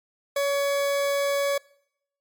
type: tone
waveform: 40% pulse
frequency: 563 Hz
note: C#5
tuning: 27 cents sharp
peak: -21 dBFS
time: 0.36-1.58 s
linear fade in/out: 5 ms
effects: noise-tail reverb RT60 0.7 s tail -23 dB re dry + MP3 96 kbps